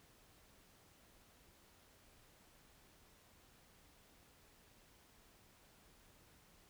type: silence
effects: pink hiss -67 dBFS RMS until 6.69 s